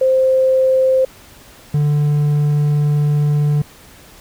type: tone pair in turn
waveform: sine / triangle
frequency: 523 / 147.44 Hz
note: C5 / D3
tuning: -1 / +7 cents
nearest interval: octave + minor seventh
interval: 2192 cents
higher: first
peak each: -10 dBFS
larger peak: neither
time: 0.01-1.05 / 1.74-3.62 s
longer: second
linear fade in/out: 5 ms
effects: pink hiss -43 dBFS RMS until 4.2 s